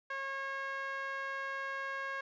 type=tone with band-pass filter; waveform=sawtooth; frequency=544 Hz; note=C#5; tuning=33 cents flat; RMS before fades=-39 dBFS; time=0.1-2.21 s; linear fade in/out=5 ms; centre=1500 Hz; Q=2.9; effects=resampled to 16000 Hz